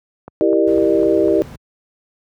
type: click train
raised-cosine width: 1 ms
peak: -19 dBFS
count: 5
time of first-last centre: 0.28-1.283 s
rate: 3.99 Hz
type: chord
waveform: sine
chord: E half-diminished seventh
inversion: none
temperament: equal with one note detuned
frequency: 329.6 / 392 / 466.2 / 600.4 Hz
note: E4 / G4 / Bb4 / D5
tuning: 0 / 0 / 0 / +38 cents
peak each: -16 / -16 / -19 / -18 dBFS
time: 0.41-1.42 s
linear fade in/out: 0 ms
type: noise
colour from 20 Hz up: brown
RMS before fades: -31 dBFS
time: 0.67-1.56 s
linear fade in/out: 5 ms
effects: high-pass 80 Hz 12 dB/octave